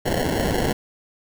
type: noise with sample-and-hold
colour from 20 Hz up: blue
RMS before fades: -22 dBFS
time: 0.05-0.73 s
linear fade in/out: 10 ms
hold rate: 1225 Hz
effects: none